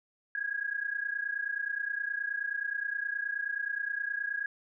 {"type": "tone pair together", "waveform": "sine", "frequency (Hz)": [1631.7, 1661.2], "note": ["G#6", "G#6"], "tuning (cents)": [-31, 0], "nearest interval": "unison", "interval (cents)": 31, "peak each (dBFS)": [-34, -34], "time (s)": [0.35, 4.46], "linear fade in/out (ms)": 2, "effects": []}